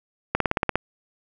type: slowing click train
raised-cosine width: 0.5 ms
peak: -5 dBFS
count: 8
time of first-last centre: 0.35-0.756 s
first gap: 53 ms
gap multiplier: 1.03
effects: none